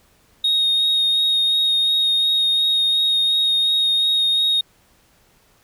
sine tone with vibrato, 3729 Hz, A#7, in tune, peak -13 dBFS, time 0.44-4.61 s, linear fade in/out 5 ms, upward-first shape sine, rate 2.8 Hz, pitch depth 13 cents each way, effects tanh soft clip ceiling -13 dBFS + pink hiss -57 dBFS RMS until 5.63 s

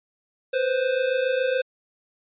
square tone pair together, 496.2 / 523.3 Hz, B4 / C5, +8 / 0 cents, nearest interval minor second, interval 92 cents, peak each -27 / -23 dBFS, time 0.53-1.62 s, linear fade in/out 10 ms, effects resampled to 8000 Hz

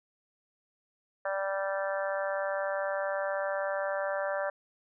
harmonic tone, 195.2 Hz, G3, 7 cents flat, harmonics 3 / 4 / 5 / 6 / 7 / 8 / 9, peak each -31 / -39 / -41 / -42 / -41 / -39 / -41 dBFS, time 1.25-4.5 s, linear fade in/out 5 ms, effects none

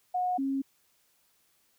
sine tone pair in turn, 727 / 271.5 Hz, F#5 / C#4, -31 / -36 cents, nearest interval octave + perfect fourth, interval 1705 cents, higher first, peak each -26 / -27 dBFS, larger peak first, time 0.14-0.38 / 0.38-0.62 s, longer neither, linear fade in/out 10 ms, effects white hiss -69 dBFS RMS until 1.78 s

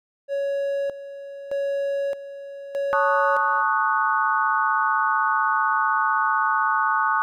triangle tone with tremolo, 558 Hz, C#5, 11 cents sharp, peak -20 dBFS, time 0.28-3.64 s, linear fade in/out 50 ms, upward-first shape square, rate 0.81 Hz, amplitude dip 75%
sine chord, D# half-diminished seventh, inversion second, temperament equal, 880 / 1108.7 / 1244.5 / 1480 Hz, A5 / C#6 / D#6 / F#6, 0 / 0 / 0 / 0 cents, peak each -24 dBFS, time 2.93-7.22 s, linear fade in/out 0 ms
effects none

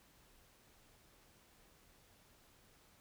silence, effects pink hiss -67 dBFS RMS until 3 s

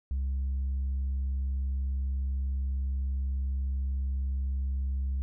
sine tone with tanh clipping, 66.9 Hz, C2, 39 cents sharp, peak -28 dBFS, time 0.11-5.22 s, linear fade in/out 0 ms, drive 1 dB, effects none

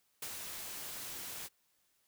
white noise with ADSR envelope, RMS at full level -40 dBFS, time 0.22-1.49 s, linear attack 5 ms, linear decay 54 ms, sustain -4 dB, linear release 35 ms, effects white hiss -75 dBFS RMS until 2.07 s

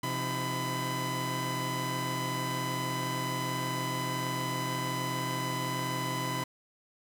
sawtooth tone cluster, 130.4 / 171.7 / 312.6 / 1002 Hz, C3 / F3 / D#4 / B5, -5 / -29 / +8 / +25 cents, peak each -31 / -37 / -37 / -30 dBFS, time 0.03-6.44 s, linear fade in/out 5 ms, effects none

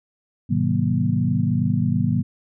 sine tone cluster, 106.8 / 129.9 / 156.3 / 189.1 / 237.9 Hz, G#2 / C3 / D#3 / F#3 / A#3, +49 / -12 / +8 / +38 / +35 cents, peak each -24 dBFS, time 0.49-2.23 s, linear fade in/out 20 ms, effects none

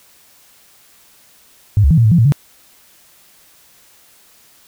sine tone with pitch steps, 103.5 / 69.2 / 161.8 / 116.1 / 108.4 / 171.2 / 114.2 / 143.7 Hz, G#2 / C#2 / E3 / A#2 / A2 / F3 / A#2 / D3, -5 / -2 / -32 / -7 / -25 / -34 / -35 / -37 cents, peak -7 dBFS, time 1.77-2.322 s, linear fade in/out 0 ms, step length 69 ms, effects white hiss -49 dBFS RMS until 4.67 s

